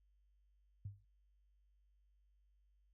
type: tone with exponential decay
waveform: sine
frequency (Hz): 100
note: G2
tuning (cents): +35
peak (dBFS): -40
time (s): 0.85-1.05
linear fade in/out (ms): 5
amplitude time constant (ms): 43
effects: added 50 Hz sine -70 dBFS peak until 2.93 s